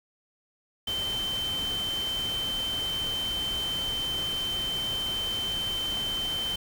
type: tone in noise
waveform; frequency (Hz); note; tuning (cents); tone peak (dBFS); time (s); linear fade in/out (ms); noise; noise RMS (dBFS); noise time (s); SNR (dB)
sine; 3095; G7; -23; -28; 0.87-6.56; 5; pink; -38; 0.87-6.56; +7
effects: none